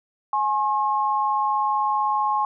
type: tone pair together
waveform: sine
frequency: 841 / 1076.6 Hz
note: G#5 / C6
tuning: +22 / +49 cents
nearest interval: major third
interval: 427 cents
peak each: -22 dBFS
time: 0.33-2.45 s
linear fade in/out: 2 ms
effects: none